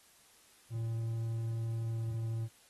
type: tone with pitch glide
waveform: triangle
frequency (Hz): 114 to 113.28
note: A#2 to A#2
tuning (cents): -38 to -49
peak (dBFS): -31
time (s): 0.7-2.49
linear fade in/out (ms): 50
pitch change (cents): -11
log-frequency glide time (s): 1.85-2.05
effects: white hiss -63 dBFS RMS until 2.69 s + AAC 32 kbps